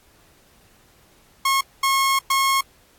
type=tone bursts at uneven times; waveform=sawtooth; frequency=1085 Hz; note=C#6; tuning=37 cents flat; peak=-13 dBFS; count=3; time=1.45-1.61 / 1.83-2.19 / 2.3-2.61 s; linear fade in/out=5 ms; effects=pink hiss -56 dBFS RMS until 2.98 s + AAC 64 kbps